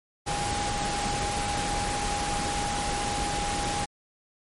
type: tone in noise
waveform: sine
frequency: 818 Hz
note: G#5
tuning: 26 cents flat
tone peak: -30 dBFS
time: 0.26-3.86 s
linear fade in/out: 20 ms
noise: pink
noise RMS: -30 dBFS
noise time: 0.26-3.86 s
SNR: -3 dB
effects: MP3 48 kbps